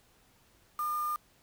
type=tone with quantisation; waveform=sine; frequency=1208 Hz; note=D6; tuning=48 cents sharp; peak=-30 dBFS; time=0.79-1.16 s; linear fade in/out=2 ms; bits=7; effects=pink hiss -65 dBFS RMS until 1.42 s